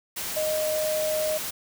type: tone in noise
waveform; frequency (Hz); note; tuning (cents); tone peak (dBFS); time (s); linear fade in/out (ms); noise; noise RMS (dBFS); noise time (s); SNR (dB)
sine; 619; D#5; -9; -24; 0.36-1.38; 10; white; -32; 0.16-1.51; +5
effects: none